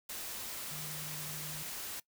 sine tone in noise, 152.5 Hz, D#3, 34 cents flat, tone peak -46 dBFS, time 0.71-1.63 s, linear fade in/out 5 ms, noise white, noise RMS -42 dBFS, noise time 0.09-2 s, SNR -7 dB, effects noise-tail reverb RT60 0.1 s tail -20 dB re dry

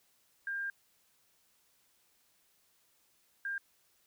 sine tone bursts at uneven times, 1600 Hz, G6, 35 cents sharp, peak -34 dBFS, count 2, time 0.47-0.7 / 3.45-3.58 s, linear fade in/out 2 ms, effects white hiss -71 dBFS RMS until 4.06 s

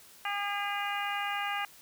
harmonic tone, 405.5 Hz, G#4, 41 cents flat, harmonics 2 / 3 / 4 / 5 / 6 / 7, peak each -35 / -37 / -38 / -39 / -40 / -40 dBFS, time 0.25-1.65 s, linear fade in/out 2 ms, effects white hiss -55 dBFS RMS until 1.81 s

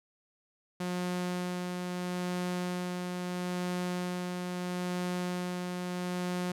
sawtooth tone with tremolo, 179.4 Hz, F3, 47 cents sharp, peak -27 dBFS, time 0.8-6.52 s, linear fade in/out 5 ms, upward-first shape sine, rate 0.76 Hz, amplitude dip 30%, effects low-pass 12000 Hz 12 dB/octave

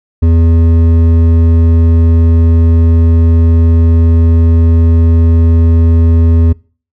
triangle tone with hard clipping, 82.7 Hz, E2, 6 cents sharp, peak -6 dBFS, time 0.22-6.53 s, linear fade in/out 10 ms, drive 13 dB, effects noise-tail reverb RT60 0.4 s tail -24 dB re dry

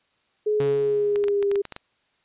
sine tone with pitch glide, 423.1 to 401.2 Hz, G#4 to G4, +32 to +40 cents, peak -19 dBFS, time 0.46-1.62 s, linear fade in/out 10 ms, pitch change -92 cents, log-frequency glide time 0.69-1.49 s
sawtooth tone with exponential decay, 138.59 Hz, C#3, in tune, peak -22 dBFS, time 0.6-1.48 s, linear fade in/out 2 ms, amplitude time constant 190 ms
clicks, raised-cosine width 0.3 ms, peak -19 dBFS, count 9, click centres 1.159 / 1.24 / 1.283 / 1.427 / 1.515 / 1.557 / 1.653 / 1.723 / 1.764 s
effects white hiss -67 dBFS RMS until 2.24 s + resampled to 8000 Hz

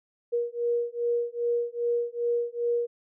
sine beating tone pair, 473.9 / 476.4 Hz, A#4 / A#4, +28 / +38 cents, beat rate 2.5 Hz, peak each -28 dBFS, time 0.32-2.87 s, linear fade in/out 20 ms, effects none

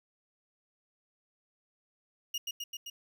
30% pulse tone with echo, 2858 Hz, F7, 39 cents sharp, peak -29 dBFS, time 2.34-2.38 s, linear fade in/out 5 ms, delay 130 ms, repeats 4, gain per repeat -2 dB, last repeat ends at 2.9 s, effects none

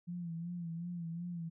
sine tone with vibrato, 170.6 Hz, F3, 40 cents flat, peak -38 dBFS, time 0.07-1.5 s, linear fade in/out 20 ms, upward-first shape sine, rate 2.7 Hz, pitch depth 61 cents each way, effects none

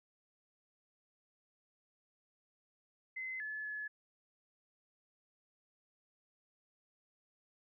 sine tone with pitch steps, 2052 / 1721 / 1709 Hz, C7 / A6 / G#6, -34 / -39 / +49 cents, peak -39 dBFS, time 3.16-3.88 s, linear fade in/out 10 ms, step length 240 ms, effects none

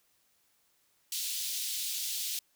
pink high-pass noise, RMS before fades -35 dBFS, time 1.12-2.39 s, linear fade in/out 2 ms, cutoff 3300 Hz, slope 24 dB/octave, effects white hiss -71 dBFS RMS until 2.55 s

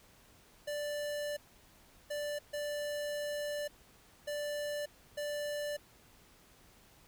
square tone bursts at uneven times, 587.3 Hz, D5, in tune, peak -36 dBFS, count 5, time 0.67-1.37 / 2.1-2.39 / 2.53-3.68 / 4.27-4.86 / 5.17-5.77 s, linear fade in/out 10 ms, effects pink hiss -62 dBFS RMS until 7.07 s

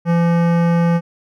sine tone with hard clipping, 170 Hz, F3, 46 cents flat, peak -14 dBFS, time 0.05-1.01 s, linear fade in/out 50 ms, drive 17 dB, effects none

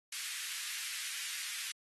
pink high-pass noise, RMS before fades -41 dBFS, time 0.12-1.72 s, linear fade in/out 5 ms, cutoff 1800 Hz, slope 24 dB/octave, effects AAC 32 kbps

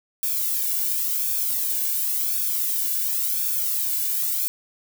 violet noise with flanger, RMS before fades -24 dBFS, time 0.23-4.48 s, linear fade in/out 0 ms, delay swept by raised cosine 0.99 to 1.59 ms, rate 0.93 Hz, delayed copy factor -0.75, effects none

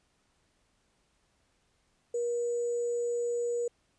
sine tone with sample-and-hold, 477 Hz, A#4, 40 cents sharp, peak -28 dBFS, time 2.14-3.68 s, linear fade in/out 5 ms, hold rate 7350 Hz, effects pink hiss -72 dBFS RMS until 3.98 s + resampled to 22050 Hz

